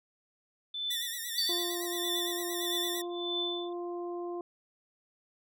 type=tone with tremolo; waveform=sine; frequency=3520 Hz; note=A7; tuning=in tune; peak=-30 dBFS; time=0.74-3.73 s; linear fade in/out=5 ms; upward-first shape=triangle; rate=1.6 Hz; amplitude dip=100%
type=tone with vibrato; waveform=5% pulse; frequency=1885 Hz; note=A#6; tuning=19 cents sharp; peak=-26 dBFS; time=0.9-3.02 s; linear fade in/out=10 ms; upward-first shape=sine; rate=8.8 Hz; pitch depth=76 cents each way
type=tone with exponential decay; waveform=sine; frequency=4547 Hz; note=C#8; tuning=43 cents sharp; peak=-26 dBFS; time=1.38-2.03 s; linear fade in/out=2 ms; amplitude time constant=140 ms
type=harmonic tone; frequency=349.2 Hz; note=F4; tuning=in tune; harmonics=1 / 2 / 3; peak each=-35 / -43 / -47 dBFS; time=1.49-4.41 s; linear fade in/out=2 ms
effects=none